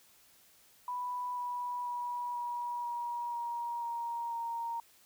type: tone with pitch steps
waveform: sine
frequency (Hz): 987.8 / 979.3 / 970.8 / 962.5 / 954.2 / 945.9 / 937.8 / 929.7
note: B5 / B5 / B5 / B5 / A#5 / A#5 / A#5 / A#5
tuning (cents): 0 / -15 / -30 / -45 / +40 / +25 / +10 / -5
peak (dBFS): -34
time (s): 0.88-4.8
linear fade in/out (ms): 2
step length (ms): 490
effects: white hiss -63 dBFS RMS until 5.05 s